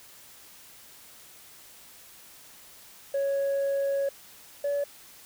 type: tone pair in turn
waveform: sine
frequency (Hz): 554.4 / 570.3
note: C#5 / C#5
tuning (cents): 0 / +49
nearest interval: unison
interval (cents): 49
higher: second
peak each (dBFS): -22 / -23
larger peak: first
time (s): 3.14-4.09 / 4.64-4.84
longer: first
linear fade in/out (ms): 5
effects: tanh soft clip ceiling -23 dBFS + white hiss -51 dBFS RMS until 5.25 s